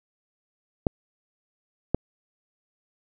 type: clicks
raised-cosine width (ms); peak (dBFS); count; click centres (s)
2; -7; 2; 0.868 / 1.946
effects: none